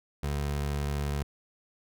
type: tone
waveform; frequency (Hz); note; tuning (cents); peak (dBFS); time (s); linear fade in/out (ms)
25% pulse; 71.9; D2; -36; -25; 0.23-1.23; 5
effects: none